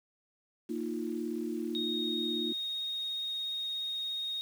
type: chord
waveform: sine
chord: Bb suspended fourth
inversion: none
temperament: equal with one note detuned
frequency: 231.2 / 311.1 / 349.2 Hz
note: Bb3 / Eb4 / F4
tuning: -14 / 0 / 0 cents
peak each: -37 dBFS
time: 0.69-2.53 s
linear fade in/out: 10 ms
type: tone with vibrato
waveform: sine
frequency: 3729 Hz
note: A#7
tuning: in tune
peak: -33 dBFS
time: 1.75-4.41 s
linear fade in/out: 0 ms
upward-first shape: sine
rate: 17 Hz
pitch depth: 10 cents each way
effects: 9-bit